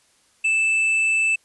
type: tone with tanh clipping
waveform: sine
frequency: 2637 Hz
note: E7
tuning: in tune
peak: -18 dBFS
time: 0.44-1.36 s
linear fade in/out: 10 ms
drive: 6 dB
effects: white hiss -60 dBFS RMS until 1.44 s + resampled to 24000 Hz